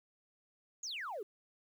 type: exponential sweep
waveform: sine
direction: down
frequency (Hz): 7040 to 368.9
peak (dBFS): -38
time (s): 0.83-1.23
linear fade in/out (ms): 5
effects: tanh soft clip ceiling -34 dBFS + 11-bit